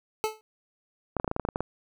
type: tone with exponential decay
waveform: 25% pulse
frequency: 434.5 Hz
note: A4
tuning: 22 cents flat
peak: -18 dBFS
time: 0.24-0.41 s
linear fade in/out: 0 ms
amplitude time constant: 36 ms
type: clicks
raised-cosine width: 1 ms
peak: -14 dBFS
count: 11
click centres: 1.167 / 1.199 / 1.245 / 1.278 / 1.314 / 1.364 / 1.397 / 1.451 / 1.488 / 1.559 / 1.606 s
effects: none